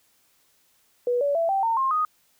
sine tone with pitch steps, 487.9 / 570.2 / 666.5 / 779 / 910.5 / 1064.1 / 1243.7 Hz, B4 / C#5 / E5 / G5 / A#5 / C6 / D#6, -21 / +49 / +19 / -11 / -41 / +29 / -1 cents, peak -20 dBFS, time 1.07-2.05 s, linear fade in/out 2 ms, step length 140 ms, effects white hiss -64 dBFS RMS until 2.39 s

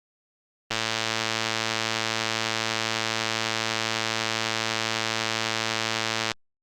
click train, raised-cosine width 0.2 ms, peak -7 dBFS, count 629, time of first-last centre 0.71-6.317 s, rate 112 Hz, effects Opus 32 kbps

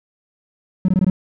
triangle tone bursts, 185 Hz, F#3, in tune, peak -9 dBFS, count 5, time 0.85-1.1 s, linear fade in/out 2 ms, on 34 ms, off 20 ms, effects tanh soft clip ceiling -6 dBFS

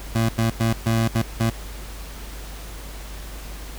25% pulse tone bursts at uneven times, 113.5 Hz, A#2, 46 cents flat, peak -14 dBFS, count 6, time 0.15-0.29 / 0.38-0.5 / 0.6-0.73 / 0.86-1.08 / 1.15-1.22 / 1.4-1.5 s, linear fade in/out 5 ms, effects added 50 Hz sine -34 dBFS peak until 3.78 s + pink hiss -40 dBFS RMS until 3.78 s

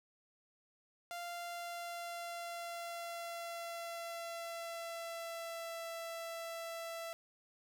sawtooth tone with pitch glide, 694 to 665.7 Hz, F5 to E5, -11 to +17 cents, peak -38 dBFS, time 1.11-7.13 s, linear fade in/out 0 ms, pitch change -72 cents, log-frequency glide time 1.21-5.84 s, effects none

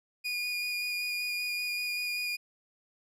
30% pulse tone with vibrato, 2445 Hz, D#7, 31 cents flat, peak -28 dBFS, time 0.24-2.37 s, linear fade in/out 20 ms, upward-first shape square, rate 5.2 Hz, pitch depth 10 cents each way, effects low-pass 12000 Hz 12 dB/octave

